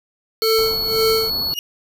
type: tone with tremolo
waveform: square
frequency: 444.1 Hz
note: A4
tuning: 16 cents sharp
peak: -15 dBFS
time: 0.42-1.3 s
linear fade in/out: 2 ms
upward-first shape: sine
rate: 1.9 Hz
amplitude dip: 90%
type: tone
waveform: square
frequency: 4391 Hz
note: C#8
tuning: 17 cents flat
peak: -20 dBFS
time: 0.42-1.54 s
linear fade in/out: 0 ms
type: low-pass noise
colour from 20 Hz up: pink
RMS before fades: -34 dBFS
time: 0.58-1.54 s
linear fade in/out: 5 ms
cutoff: 1400 Hz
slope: 48 dB/octave
type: tone with exponential growth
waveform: 35% pulse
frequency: 2863 Hz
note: F7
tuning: 42 cents sharp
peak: -16 dBFS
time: 1.49-1.59 s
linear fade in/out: 1 ms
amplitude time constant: 20 ms
effects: none